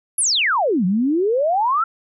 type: exponential two-way sweep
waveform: sine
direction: down then up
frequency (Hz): 11440 to 173.7 to 1379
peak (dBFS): -15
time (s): 0.18-1.84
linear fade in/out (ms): 5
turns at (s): 0.85
effects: none